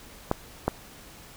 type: clicks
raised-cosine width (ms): 1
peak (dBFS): -8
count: 2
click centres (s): 0.314 / 0.68
effects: pink hiss -48 dBFS RMS until 1.36 s